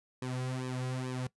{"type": "tone with flanger", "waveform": "sawtooth", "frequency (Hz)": 128, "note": "C3", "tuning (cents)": -38, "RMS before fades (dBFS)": -36, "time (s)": [0.22, 1.27], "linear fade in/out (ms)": 2, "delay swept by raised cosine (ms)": [1.4, 3.4], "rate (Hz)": 2.3, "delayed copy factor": -0.85, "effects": ["noise-tail reverb RT60 0.1 s tail -20 dB re dry", "resampled to 24000 Hz"]}